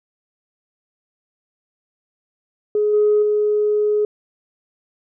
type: tone with level steps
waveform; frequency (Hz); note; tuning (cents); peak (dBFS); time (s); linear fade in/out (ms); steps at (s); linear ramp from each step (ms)
sine; 420; G#4; +19; -14 / -11 / -14; 2.75-4.05; 2; 2.93 / 3.22; 10
effects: tanh soft clip ceiling -8 dBFS